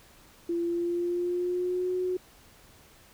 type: tone with pitch glide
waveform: sine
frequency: 341.3 to 365.8 Hz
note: F4 to F#4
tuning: -40 to -20 cents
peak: -26 dBFS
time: 0.49-2.17 s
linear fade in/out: 5 ms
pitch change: +120 cents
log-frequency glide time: 0.63-1.93 s
effects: pink hiss -56 dBFS RMS until 3.13 s